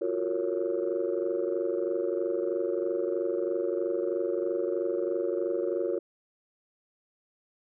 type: chord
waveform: sine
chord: Gb major seventh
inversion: third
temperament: just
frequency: 346.9 / 370 / 462.5 / 555 Hz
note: F4 / Gb4 / Bb4 / Db5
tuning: -12 / 0 / -14 / +2 cents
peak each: -31 / -31 / -31 / -32 dBFS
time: 0.01-5.99 s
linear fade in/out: 10 ms
effects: tanh soft clip ceiling -19 dBFS